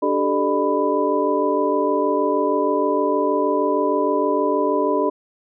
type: tone cluster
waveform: sine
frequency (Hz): 293.4 / 386.8 / 433.2 / 602 / 994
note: D4 / G4 / A4 / D5 / B5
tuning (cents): -2 / -23 / -27 / +43 / +11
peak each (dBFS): -23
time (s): 0.02-5.1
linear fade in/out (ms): 10
effects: none